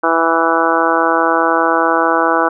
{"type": "harmonic tone", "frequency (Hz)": 164.81, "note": "E3", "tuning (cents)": 0, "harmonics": [2, 3, 4, 5, 6, 7, 8, 9], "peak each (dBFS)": [-19, -19, -19, -19, -19, -19, -19, -19], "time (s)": [0.03, 2.49], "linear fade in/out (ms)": 10, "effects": []}